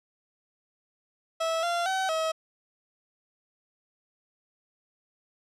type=tone with pitch steps; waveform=30% pulse; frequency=653 / 690 / 761 / 641 Hz; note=E5 / F5 / F#5 / E5; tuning=-17 / -21 / +48 / -49 cents; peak=-23 dBFS; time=1.4-2.32 s; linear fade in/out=10 ms; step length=230 ms; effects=low-pass 8000 Hz 12 dB/octave